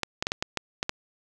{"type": "clicks", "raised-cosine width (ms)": 0.2, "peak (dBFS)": -9, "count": 8, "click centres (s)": [0.033, 0.225, 0.269, 0.319, 0.425, 0.573, 0.829, 0.894], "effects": []}